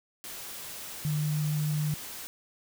sine tone in noise, 151.1 Hz, D3, 50 cents sharp, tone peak -26 dBFS, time 1.05-1.94 s, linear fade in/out 0 ms, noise white, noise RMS -41 dBFS, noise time 0.24-2.27 s, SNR +12 dB, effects none

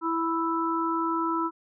harmonic tone, 329.6 Hz, E4, in tune, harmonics 1 / 3 / 4, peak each -28 / -29 / -29 dBFS, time 0.01-1.51 s, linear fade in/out 50 ms, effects none

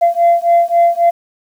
sine beating tone pair, 684 / 687.7 Hz, F5 / F5, -36 / -27 cents, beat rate 3.7 Hz, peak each -10 dBFS, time 0.01-1.11 s, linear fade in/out 20 ms, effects tanh soft clip ceiling -4 dBFS + 7-bit

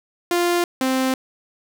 sawtooth tone pair in turn, 348.8 / 261.3 Hz, F4 / C4, -2 / -2 cents, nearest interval perfect fourth, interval 500 cents, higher first, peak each -13 / -14 dBFS, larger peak first, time 0.31-0.64 / 0.81-1.14 s, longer neither, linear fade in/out 2 ms, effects none

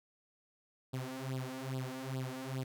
sawtooth tone with flanger, 130.81 Hz, C3, in tune, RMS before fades -40 dBFS, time 0.93-2.64 s, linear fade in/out 10 ms, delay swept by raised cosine 0.23 to 4.23 ms, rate 2.4 Hz, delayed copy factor +0.9, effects none

